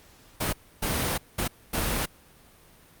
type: noise bursts at uneven times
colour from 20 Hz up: pink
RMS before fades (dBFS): -27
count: 4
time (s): 0.4-0.53 / 0.82-1.18 / 1.38-1.48 / 1.73-2.06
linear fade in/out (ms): 10
effects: pink hiss -55 dBFS RMS until 3 s + Opus 48 kbps